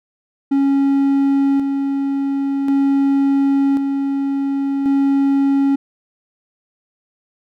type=tone with tremolo; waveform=triangle; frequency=276.1 Hz; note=C#4; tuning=7 cents flat; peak=-10 dBFS; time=0.51-5.76 s; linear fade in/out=10 ms; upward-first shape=square; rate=0.46 Hz; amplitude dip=40%; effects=none